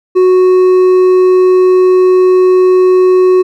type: tone with hard clipping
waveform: triangle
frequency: 368.8 Hz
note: F#4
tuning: 6 cents flat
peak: -5 dBFS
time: 0.15-3.43 s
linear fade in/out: 20 ms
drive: 7 dB
effects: none